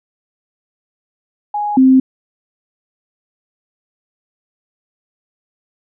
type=tone pair in turn; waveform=sine; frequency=830.6 / 261.6 Hz; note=G#5 / C4; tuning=0 / 0 cents; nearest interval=octave + minor sixth; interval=2000 cents; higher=first; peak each=-16 / -5 dBFS; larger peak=second; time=1.54-1.77 / 1.77-2 s; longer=neither; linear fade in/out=5 ms; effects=none